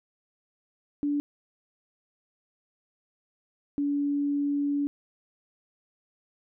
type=tone pair in turn; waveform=sine; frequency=289.7 / 286.2 Hz; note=D4 / D4; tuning=-24 / -45 cents; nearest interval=unison; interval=21 cents; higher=first; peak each=-24 dBFS; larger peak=neither; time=1.03-1.2 / 3.78-4.87 s; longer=second; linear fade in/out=0 ms; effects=none